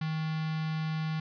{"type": "tone with notch filter", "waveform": "square", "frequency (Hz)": 157.8, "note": "D#3", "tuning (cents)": 25, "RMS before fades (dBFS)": -32, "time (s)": [0.01, 1.2], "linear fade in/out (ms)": 5, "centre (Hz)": 500, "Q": 0.87, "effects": ["resampled to 11025 Hz", "12-bit"]}